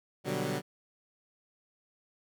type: chord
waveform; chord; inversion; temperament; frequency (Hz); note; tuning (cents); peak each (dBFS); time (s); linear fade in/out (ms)
15% pulse; G major seventh; first; equal with one note detuned; 123.11 / 146.83 / 185 / 196; B2 / D3 / F#3 / G3; -5 / 0 / 0 / 0; -31 / -29 / -30 / -32; 0.24-0.62; 50
effects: none